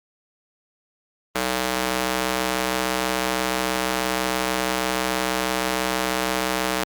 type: tone with high-pass filter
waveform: square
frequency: 63.1 Hz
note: B1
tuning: 38 cents sharp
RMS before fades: -24 dBFS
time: 1.35-6.84 s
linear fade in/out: 5 ms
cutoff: 390 Hz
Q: 0.5
effects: Opus 24 kbps